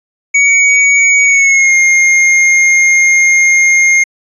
square tone with pitch glide, 2249 to 2128 Hz, C#7 to C7, +24 to +29 cents, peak -6 dBFS, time 0.34-4.04 s, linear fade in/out 10 ms, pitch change -95 cents, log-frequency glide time 1.24-1.74 s, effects resampled to 22050 Hz

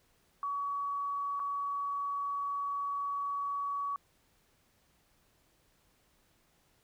sine tone with dropouts, 1131 Hz, C#6, 34 cents sharp, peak -32 dBFS, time 0.43-3.96 s, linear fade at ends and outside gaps 1 ms, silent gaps 1.395-1.4 s, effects pink hiss -70 dBFS RMS until 6.83 s

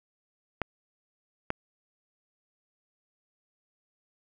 clicks, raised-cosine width 0.5 ms, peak -13 dBFS, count 2, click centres 0.617 / 1.504 s, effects none

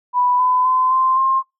sine tone with pitch steps, 988 / 1005.9 / 1024 / 1042.5 / 1061.4 Hz, B5 / B5 / C6 / C6 / C6, 0 / +31 / -38 / -7 / +24 cents, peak -13 dBFS, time 0.13-1.43 s, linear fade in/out 50 ms, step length 260 ms, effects noise-tail reverb RT60 0.2 s tail -23 dB re dry

